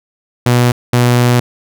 sawtooth tone bursts at uneven times, 122.1 Hz, B2, 19 cents flat, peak -4 dBFS, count 2, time 0.46-0.72 / 0.93-1.4 s, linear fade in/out 5 ms, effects none

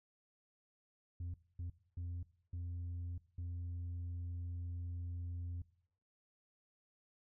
sine tone bursts at uneven times, 87.1 Hz, F2, 4 cents flat, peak -37 dBFS, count 5, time 1.2-1.34 / 1.59-1.7 / 1.97-2.23 / 2.53-3.18 / 3.38-5.62 s, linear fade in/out 5 ms, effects noise-tail reverb RT60 0.7 s tail -21 dB re dry + tanh soft clip ceiling -39 dBFS

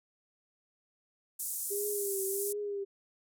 white band-pass noise, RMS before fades -37 dBFS, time 1.39-2.53 s, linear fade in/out 10 ms, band 7800 to 13000 Hz, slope 24 dB/octave
sine tone with vibrato, 399.9 Hz, G4, 35 cents sharp, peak -33 dBFS, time 1.7-2.85 s, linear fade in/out 20 ms, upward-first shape triangle, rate 1.4 Hz, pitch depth 69 cents each way
effects none

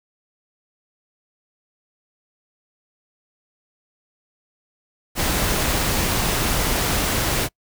pink noise, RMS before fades -21 dBFS, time 5.15-7.49 s, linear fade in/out 50 ms, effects noise-tail reverb RT60 0.1 s tail -26 dB re dry

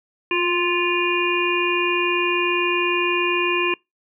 harmonic tone with a mistuned harmonic, 348.5 Hz, F4, 4 cents flat, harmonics 1 / 3 / 5 / 7 / 8, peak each -22 / -25 / -30 / -22 / -26 dBFS, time 0.31-3.74 s, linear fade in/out 2 ms, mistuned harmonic 1, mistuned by +24 cents, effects noise-tail reverb RT60 0.2 s tail -26 dB re dry

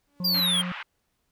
sawtooth tone with exponential growth, 286.5 Hz, D4, 43 cents flat, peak -29 dBFS, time 0.07-0.4 s, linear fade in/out 0 ms, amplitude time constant 70 ms
harmonic tone, 179.2 Hz, F3, 45 cents sharp, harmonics 1 / 3 / 5 / 6, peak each -29 / -44 / -53 / -48 dBFS, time 0.2-0.72 s, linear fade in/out 2 ms
square exponential sweep, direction down, 4889 to 3136 Hz, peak -22 dBFS, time 0.24-0.62 s, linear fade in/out 10 ms
pink band-pass noise, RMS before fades -37 dBFS, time 0.34-0.83 s, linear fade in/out 5 ms, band 1000 to 2800 Hz, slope 24 dB/octave
effects pink hiss -74 dBFS RMS until 1.31 s

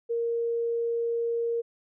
sine tone, 466.2 Hz, A#4, in tune, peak -25 dBFS, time 0.09-1.62 s, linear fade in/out 20 ms, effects none

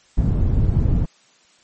white low-pass noise, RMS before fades -17 dBFS, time 0.17-1.06 s, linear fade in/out 10 ms, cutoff 100 Hz, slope 12 dB/octave, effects white hiss -55 dBFS RMS until 1.63 s + MP3 32 kbps

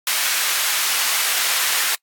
pink high-pass noise, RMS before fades -20 dBFS, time 0.07-1.95 s, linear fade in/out 2 ms, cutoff 1500 Hz, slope 12 dB/octave, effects noise-tail reverb RT60 0.1 s tail -26 dB re dry + AAC 64 kbps

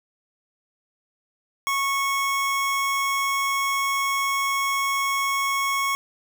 25% pulse tone, 1101 Hz, C#6, 12 cents flat, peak -18 dBFS, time 1.67-5.95 s, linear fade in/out 0 ms, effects none

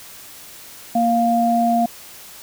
sine tone pair together, 233.6 / 700 Hz, A#3 / F5, +4 / +4 cents, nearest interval octave + perfect fifth, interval 1900 cents, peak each -18 / -16 dBFS, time 0.95-1.86 s, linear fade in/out 5 ms, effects white hiss -40 dBFS RMS until 2.42 s

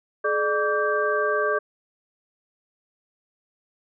sine tone cluster, 425.1 / 598 / 1154 / 1576 Hz, G#4 / D5 / D6 / G6, +40 / +31 / -31 / +9 cents, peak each -25 / -26 / -26 / -26 dBFS, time 0.24-1.59 s, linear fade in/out 10 ms, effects none

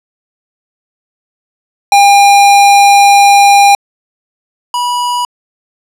square tone pair in turn, 804 / 975.3 Hz, G5 / B5, +44 / -22 cents, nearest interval minor third, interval 334 cents, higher second, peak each -3 / -12 dBFS, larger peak first, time 1.92-3.75 / 4.74-5.25 s, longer first, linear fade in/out 2 ms, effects low-pass 11000 Hz 12 dB/octave

